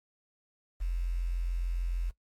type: tone with quantisation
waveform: sine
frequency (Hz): 43.41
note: F1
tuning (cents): -10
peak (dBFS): -28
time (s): 0.8-2.11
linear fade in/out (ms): 20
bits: 9
effects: noise-tail reverb RT60 0.1 s tail -18 dB re dry + MP3 64 kbps